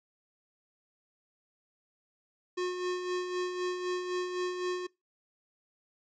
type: tone with tremolo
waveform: square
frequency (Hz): 361.6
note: F#4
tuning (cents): -40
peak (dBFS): -30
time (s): 2.57-4.87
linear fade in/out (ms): 10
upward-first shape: sine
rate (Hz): 3.9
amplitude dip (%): 50
effects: noise-tail reverb RT60 0.2 s tail -22 dB re dry + resampled to 16000 Hz